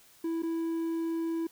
triangle tone with dropouts, 329.6 Hz, E4, in tune, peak -27 dBFS, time 0.24-1.47 s, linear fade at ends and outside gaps 5 ms, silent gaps 0.423-0.432 s, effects white hiss -59 dBFS RMS until 1.51 s

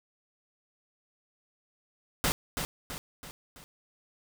pink noise with echo, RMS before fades -27 dBFS, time 2.24-2.32 s, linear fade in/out 0 ms, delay 330 ms, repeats 4, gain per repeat -6 dB, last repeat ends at 3.64 s, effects none

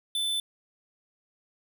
square tone, 3520 Hz, A7, in tune, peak -27 dBFS, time 0.15-0.4 s, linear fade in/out 2 ms, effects none

